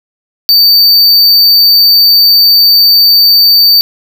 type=tone; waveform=square; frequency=4594 Hz; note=D8; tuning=39 cents flat; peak=-3 dBFS; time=0.49-3.81 s; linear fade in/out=0 ms; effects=none